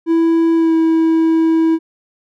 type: tone with pitch glide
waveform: triangle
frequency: 330 to 324.7 Hz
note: E4 to E4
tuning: +2 to -26 cents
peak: -8 dBFS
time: 0.06-1.79 s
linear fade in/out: 50 ms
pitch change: -28 cents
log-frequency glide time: 0.55-0.74 s
effects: none